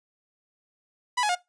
sawtooth tone with pitch steps, 987.8 / 840.3 / 714.8 Hz, B5 / G#5 / F5, 0 / +20 / +40 cents, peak -19 dBFS, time 1.17-1.353 s, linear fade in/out 10 ms, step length 61 ms, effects noise-tail reverb RT60 0.2 s tail -20 dB re dry + resampled to 22050 Hz

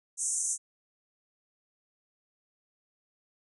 white band-pass noise, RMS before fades -31 dBFS, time 0.17-0.58 s, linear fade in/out 50 ms, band 6100 to 9500 Hz, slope 96 dB/octave, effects none

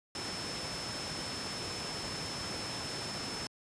sine tone in noise, 5274 Hz, E8, in tune, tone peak -41 dBFS, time 0.15-3.47 s, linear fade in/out 2 ms, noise pink, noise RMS -39 dBFS, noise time 0.15-3.47 s, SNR -5 dB, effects high-pass 100 Hz 12 dB/octave + resampled to 22050 Hz

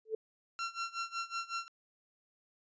sine tone with exponential growth, 440 Hz, A4, in tune, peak -28 dBFS, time 0.05-0.15 s, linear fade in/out 5 ms, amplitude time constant 21 ms
sawtooth tone with tremolo, 1363 Hz, F6, 43 cents flat, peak -30 dBFS, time 0.59-1.68 s, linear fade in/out 0 ms, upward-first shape sine, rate 5.4 Hz, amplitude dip 90%
effects resampled to 16000 Hz

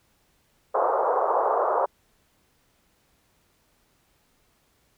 pink band-pass noise, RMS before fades -23 dBFS, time 0.74-1.86 s, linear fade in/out 10 ms, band 440 to 1200 Hz, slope 48 dB/octave, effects pink hiss -66 dBFS RMS until 4.97 s

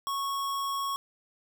square tone, 1104 Hz, C#6, 7 cents flat, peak -30 dBFS, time 0.07-0.96 s, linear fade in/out 0 ms, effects none

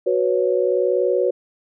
sine chord, F# suspended fourth, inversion none, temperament equal, 370 / 493.9 / 554.4 Hz, F#4 / B4 / C#5, 0 / 0 / 0 cents, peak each -20 / -20 / -21 dBFS, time 0.06-1.31 s, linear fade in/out 10 ms, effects none

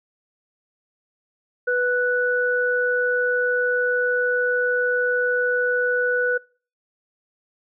sine tone pair together, 493.3 / 1480 Hz, B4 / F#6, -2 / 0 cents, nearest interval octave + perfect fifth, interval 1902 cents, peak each -21 dBFS, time 1.67-6.38 s, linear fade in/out 10 ms, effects noise-tail reverb RT60 0.4 s tail -25 dB re dry

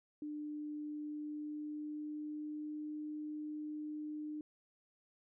sine tone with pitch glide, 299 to 302.5 Hz, D4 to D#4, +31 to -49 cents, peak -40 dBFS, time 0.22-4.41 s, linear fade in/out 2 ms, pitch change +20 cents, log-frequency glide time 1-2.98 s, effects none

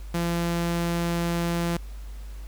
sawtooth tone, 170.7 Hz, F3, 39 cents flat, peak -20 dBFS, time 0.14-1.77 s, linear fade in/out 5 ms, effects added 50 Hz sine -35 dBFS peak until 2.47 s + pink hiss -53 dBFS RMS until 2.47 s

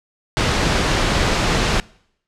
pink low-pass noise, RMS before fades -18 dBFS, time 0.37-1.8 s, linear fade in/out 0 ms, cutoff 5500 Hz, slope 12 dB/octave, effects noise-tail reverb RT60 0.7 s tail -24 dB re dry + low-pass 10000 Hz 12 dB/octave

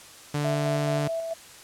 sawtooth tone, 146.83 Hz, D3, in tune, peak -21 dBFS, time 0.34-1.08 s, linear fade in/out 5 ms
sine tone with tremolo, 659.3 Hz, E5, in tune, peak -26 dBFS, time 0.44-1.34 s, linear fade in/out 10 ms, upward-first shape square, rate 4.6 Hz, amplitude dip 35%
effects white hiss -47 dBFS RMS until 1.63 s + low-pass 10000 Hz 12 dB/octave

